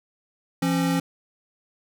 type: tone pair together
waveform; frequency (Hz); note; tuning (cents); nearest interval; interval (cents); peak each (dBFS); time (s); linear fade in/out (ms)
square; 170.89 / 271; F3 / C#4; -37 / -39; minor sixth; 798; -24; 0.62-1; 5
effects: none